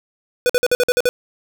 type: tone bursts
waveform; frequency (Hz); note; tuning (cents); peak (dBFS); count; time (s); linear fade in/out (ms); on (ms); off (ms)
square; 493.9; B4; 0; -13; 8; 0.46-1.09; 0; 35; 50
effects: none